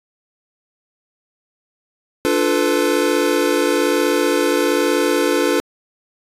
square chord, B half-diminished seventh, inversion first, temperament equal with one note detuned, 293.7 / 349.2 / 440 / 501.1 Hz, D4 / F4 / A4 / B4, 0 / 0 / 0 / +25 cents, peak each -21 dBFS, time 2.25-5.6 s, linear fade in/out 0 ms, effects resampled to 32000 Hz

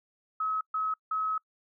sine tone bursts at uneven times, 1282 Hz, E6, 49 cents flat, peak -27 dBFS, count 3, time 0.4-0.61 / 0.74-0.94 / 1.11-1.38 s, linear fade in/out 5 ms, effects noise-tail reverb RT60 0.1 s tail -26 dB re dry

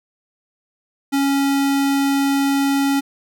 square tone, 277.2 Hz, C#4, in tune, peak -16 dBFS, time 1.12-3.01 s, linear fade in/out 20 ms, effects none

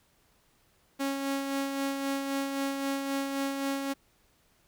sawtooth tone with tremolo, 274.9 Hz, C#4, 14 cents flat, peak -24 dBFS, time 0.99-3.94 s, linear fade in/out 20 ms, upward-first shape sine, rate 3.8 Hz, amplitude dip 40%, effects pink hiss -67 dBFS RMS until 4.67 s

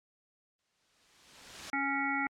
white noise with exponential growth, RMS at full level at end -40 dBFS, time 0.59-1.7 s, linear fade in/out 0 ms, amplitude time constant 240 ms
harmonic tone, 277.2 Hz, C#4, in tune, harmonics 1 / 3 / 5 / 7 / 8, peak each -36 / -36 / -36 / -36 / -36 dBFS, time 1.73-2.27 s, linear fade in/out 2 ms
effects low-pass 6000 Hz 12 dB/octave + AAC 64 kbps

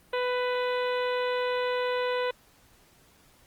harmonic tone, 497.1 Hz, B4, 11 cents sharp, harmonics 1 / 2 / 3 / 4 / 5 / 6 / 7 / 8, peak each -27 / -33 / -37 / -39 / -41 / -43 / -44 / -45 dBFS, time 0.13-2.31 s, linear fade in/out 5 ms, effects pink hiss -60 dBFS RMS until 3.46 s + Opus 32 kbps

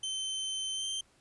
sawtooth tone with pitch glide, 3089 to 3134 Hz, G7 to G7, -26 to -1 cents, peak -30 dBFS, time 0.03-1.01 s, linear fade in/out 5 ms, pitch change +25 cents, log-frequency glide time 0.74-0.86 s, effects pink hiss -66 dBFS RMS until 1.2 s + resampled to 24000 Hz

